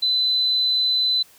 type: tone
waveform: sine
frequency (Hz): 4018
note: B7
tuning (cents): +29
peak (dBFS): -17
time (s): 0.02-1.23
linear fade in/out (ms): 10
effects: white hiss -52 dBFS RMS until 1.38 s